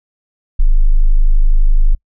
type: tone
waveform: sine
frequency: 25.96 Hz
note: G#0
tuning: in tune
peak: -5 dBFS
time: 0.59-1.95 s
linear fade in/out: 10 ms
effects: noise-tail reverb RT60 0.1 s tail -24 dB re dry